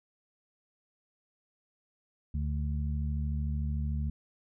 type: harmonic tone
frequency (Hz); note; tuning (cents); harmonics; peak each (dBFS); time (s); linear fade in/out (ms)
73.42; D2; 0; 1 / 2 / 3; -30 / -36 / -40; 2.34-4.1; 5
effects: none